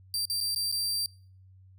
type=tone with dropouts; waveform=sawtooth; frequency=4699 Hz; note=D8; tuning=in tune; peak=-25 dBFS; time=0.14-1.06 s; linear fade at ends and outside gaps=1 ms; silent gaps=0.254-0.299 / 0.404-0.41 / 0.548-0.56 / 0.716-0.724 s; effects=noise-tail reverb RT60 0.5 s tail -25 dB re dry + added 94 Hz sine -52 dBFS peak until 1.78 s